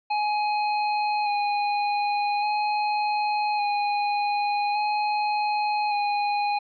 square tone with vibrato, 830.6 Hz, G#5, in tune, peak -23 dBFS, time 0.1-6.59 s, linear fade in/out 10 ms, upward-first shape square, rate 0.43 Hz, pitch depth 15 cents each way, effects resampled to 11025 Hz

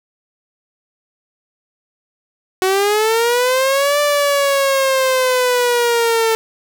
sawtooth linear two-way sweep, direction up then down, 370.8 to 587.3 to 445.3 Hz, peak -9 dBFS, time 2.62-6.35 s, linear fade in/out 0 ms, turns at 4 s, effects none

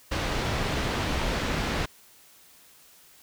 pink low-pass noise, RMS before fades -28 dBFS, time 0.11-1.86 s, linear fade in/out 10 ms, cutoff 4200 Hz, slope 12 dB/octave, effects white hiss -55 dBFS RMS until 3.22 s

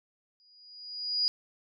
sine tone with exponential growth, 4895 Hz, D#8, 29 cents flat, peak -22 dBFS, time 0.4-1.28 s, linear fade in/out 0 ms, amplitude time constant 190 ms, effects none

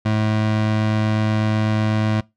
25% pulse tone, 108.1 Hz, A2, 30 cents flat, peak -13 dBFS, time 0.05-2.21 s, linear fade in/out 10 ms, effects noise-tail reverb RT60 0.2 s tail -22 dB re dry + low-pass 4000 Hz 12 dB/octave

